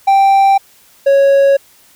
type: tone pair in turn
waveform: triangle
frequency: 784 / 552.9 Hz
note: G5 / C#5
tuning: 0 / -5 cents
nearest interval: tritone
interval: 605 cents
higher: first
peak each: -4 dBFS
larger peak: neither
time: 0.07-0.58 / 1.06-1.57 s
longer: neither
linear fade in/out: 10 ms
effects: white hiss -47 dBFS RMS until 1.95 s